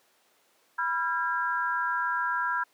sine tone cluster, 983 / 1371 / 1624 Hz, B5 / F6 / G#6, -8 / -32 / -39 cents, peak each -30 dBFS, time 0.78-2.64 s, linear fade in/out 10 ms, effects pink hiss -65 dBFS RMS until 2.73 s + high-pass 400 Hz 12 dB/octave

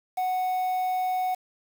triangle tone with quantisation, 740 Hz, F#5, in tune, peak -22 dBFS, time 0.17-1.35 s, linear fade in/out 10 ms, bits 7, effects none

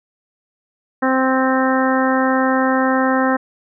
harmonic tone, 261.6 Hz, C4, in tune, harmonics 1 / 2 / 3 / 4 / 5 / 6 / 7, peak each -17 / -20 / -22 / -23 / -24 / -25 / -25 dBFS, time 1.02-3.37 s, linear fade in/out 10 ms, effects none

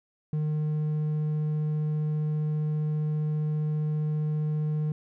sine tone with hard clipping, 152.5 Hz, D#3, 34 cents flat, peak -26 dBFS, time 0.33-4.92 s, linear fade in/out 2 ms, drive 3 dB, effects none

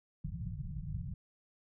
white low-pass noise, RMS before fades -40 dBFS, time 0.24-1.14 s, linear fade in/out 5 ms, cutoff 180 Hz, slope 96 dB/octave, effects none

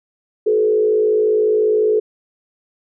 sine tone with frequency modulation, 430 Hz, A4, 40 cents flat, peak -12 dBFS, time 0.46-2 s, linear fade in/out 10 ms, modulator 54.4 Hz, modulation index 0.68, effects none

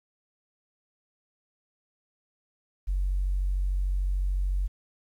sine tone, 46.77 Hz, F#1, 19 cents sharp, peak -23 dBFS, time 2.87-4.68 s, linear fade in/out 20 ms, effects tanh soft clip ceiling -19 dBFS + 10-bit

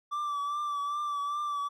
triangle tone with vibrato, 1165 Hz, D6, 14 cents flat, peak -28 dBFS, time 0.11-1.69 s, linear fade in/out 20 ms, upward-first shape triangle, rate 2.5 Hz, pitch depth 42 cents each way, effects none

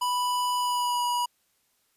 square tone with pitch glide, 987.8 to 970.8 Hz, B5 to B5, 0 to -30 cents, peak -25 dBFS, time 0.01-1.26 s, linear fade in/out 10 ms, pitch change -30 cents, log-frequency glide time 0.56-1.04 s, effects white hiss -70 dBFS RMS until 1.96 s + resampled to 32000 Hz

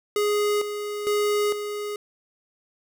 square tone with tremolo, 415.3 Hz, G#4, in tune, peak -21 dBFS, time 0.16-1.96 s, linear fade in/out 2 ms, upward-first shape square, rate 1.1 Hz, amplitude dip 60%, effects none

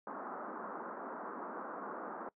white band-pass noise, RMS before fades -44 dBFS, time 0.07-2.29 s, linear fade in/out 2 ms, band 200 to 1400 Hz, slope 48 dB/octave, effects noise-tail reverb RT60 0.1 s tail -22 dB re dry

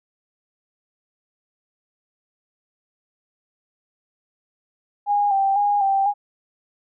sine tone with vibrato, 801 Hz, G5, 37 cents sharp, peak -16 dBFS, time 5.06-6.14 s, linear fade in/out 50 ms, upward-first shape square, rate 2 Hz, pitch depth 39 cents each way, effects none

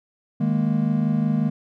triangle chord, D# suspended fourth, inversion none, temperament equal, 155.56 / 207.7 / 233.1 Hz, D#3 / G#3 / A#3, 0 / 0 / 0 cents, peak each -21 dBFS, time 0.4-1.5 s, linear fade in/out 10 ms, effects none

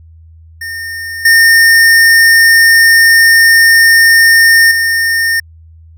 square tone with level steps, 1823 Hz, A#6, 39 cents flat, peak -20 / -4 / -10 dBFS, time 0.61-5.4 s, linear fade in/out 5 ms, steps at 1.25 / 4.71 s, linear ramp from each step 5 ms, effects added 81 Hz sine -35 dBFS peak until 5.97 s

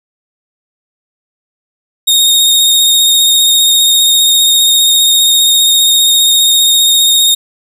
sawtooth tone with vibrato, 3714 Hz, A#7, 7 cents flat, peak -3 dBFS, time 2.07-7.35 s, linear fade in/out 10 ms, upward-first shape sine, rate 15 Hz, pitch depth 26 cents each way, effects none

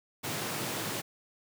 pink high-pass noise, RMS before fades -35 dBFS, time 0.23-1.02 s, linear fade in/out 20 ms, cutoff 100 Hz, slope 96 dB/octave, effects none

